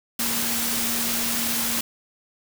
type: tone in noise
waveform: sine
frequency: 233.1 Hz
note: A#3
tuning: in tune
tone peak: -32 dBFS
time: 0.19-1.81 s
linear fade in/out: 5 ms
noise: white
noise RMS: -25 dBFS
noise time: 0.19-1.81 s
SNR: -10 dB
effects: none